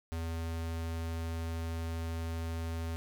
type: tone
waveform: square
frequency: 82.4 Hz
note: E2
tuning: in tune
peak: -35 dBFS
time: 0.12-2.96 s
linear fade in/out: 0 ms
effects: none